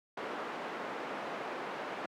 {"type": "band-pass noise", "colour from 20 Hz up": "pink", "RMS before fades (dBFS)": -40, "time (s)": [0.17, 2.06], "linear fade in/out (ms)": 5, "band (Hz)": [350, 1700], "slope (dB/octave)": 12, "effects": ["high-pass 150 Hz 12 dB/octave"]}